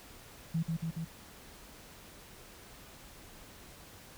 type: tone with echo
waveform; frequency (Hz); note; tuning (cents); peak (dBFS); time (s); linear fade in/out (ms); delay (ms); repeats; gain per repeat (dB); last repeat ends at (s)
sine; 163.7; E3; -12; -28; 0.54-0.63; 10; 140; 3; -2; 1.05
effects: pink hiss -53 dBFS RMS until 4.17 s